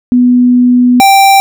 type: tone pair in turn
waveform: sine / square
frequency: 246.9 / 783.9 Hz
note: B3 / G5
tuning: 0 / 0 cents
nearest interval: octave + minor sixth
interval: 2000 cents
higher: second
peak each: -3 dBFS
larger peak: neither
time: 0.12-1 / 1-1.4 s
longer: first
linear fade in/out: 0 ms
effects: none